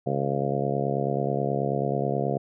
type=harmonic tone; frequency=69.3 Hz; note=C#2; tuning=in tune; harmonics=2 / 3 / 4 / 5 / 6 / 7 / 8 / 9 / 10; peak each=-29 / -32 / -36 / -35 / -31 / -32 / -33 / -37 / -31 dBFS; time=0.06-2.38 s; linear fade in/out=10 ms; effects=none